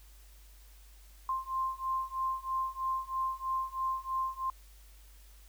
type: beating tone pair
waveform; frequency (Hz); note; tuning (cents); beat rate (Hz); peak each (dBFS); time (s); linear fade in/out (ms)
sine; 1050 / 1053.1; C6 / C6; +6 / +11; 3.1; -35 / -34; 1.29-4.5; 2
effects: added 50 Hz sine -53 dBFS peak until 5.48 s + white hiss -62 dBFS RMS until 5.48 s